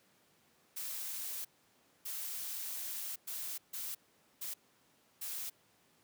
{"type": "noise bursts at uneven times", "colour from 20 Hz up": "blue", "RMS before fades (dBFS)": -41, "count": 6, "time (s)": [[0.76, 1.45], [2.05, 3.16], [3.27, 3.58], [3.73, 3.95], [4.41, 4.54], [5.21, 5.5]], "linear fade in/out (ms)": 10, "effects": ["pink hiss -69 dBFS RMS until 6.03 s", "high-pass 150 Hz 12 dB/octave"]}